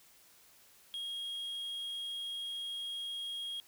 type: tone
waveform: triangle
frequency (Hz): 3269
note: G#7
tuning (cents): -28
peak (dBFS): -36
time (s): 0.94-3.6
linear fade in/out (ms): 0
effects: white hiss -62 dBFS RMS until 3.67 s